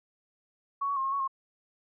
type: tone with pitch steps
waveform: sine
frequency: 1114 / 1123 / 1068 / 1079 / 1115 / 1073 Hz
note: C#6 / C#6 / C6 / C#6 / C#6 / C6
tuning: +8 / +22 / +35 / -47 / +10 / +43 cents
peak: -27 dBFS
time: 0.81-1.278 s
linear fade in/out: 10 ms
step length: 78 ms
effects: none